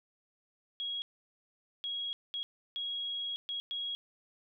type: tone bursts at uneven times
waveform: sine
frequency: 3307 Hz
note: G#7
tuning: 8 cents flat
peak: -34 dBFS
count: 6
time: 0.8-1.02 / 1.84-2.13 / 2.34-2.43 / 2.76-3.36 / 3.49-3.6 / 3.71-3.95 s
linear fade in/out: 0 ms
effects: none